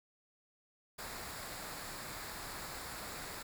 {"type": "noise with comb filter", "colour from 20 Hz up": "pink", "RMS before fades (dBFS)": -45, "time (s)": [0.98, 3.43], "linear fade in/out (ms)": 10, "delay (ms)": 0.33, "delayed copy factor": -0.5, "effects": []}